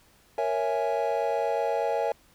triangle chord, A# half-diminished seventh, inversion none, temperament equal, 466.2 / 554.4 / 659.3 / 830.6 Hz, A#4 / C#5 / E5 / G#5, 0 / 0 / 0 / 0 cents, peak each -28 dBFS, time 0.38-2.12 s, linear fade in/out 2 ms, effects pink hiss -60 dBFS RMS until 2.34 s

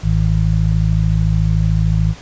harmonic tone, 53.6 Hz, A1, 45 cents flat, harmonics 1 / 2 / 3, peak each -16 / -16 / -16 dBFS, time 0.02-2.15 s, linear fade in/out 50 ms, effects pink hiss -38 dBFS RMS until 2.21 s + resampled to 16000 Hz

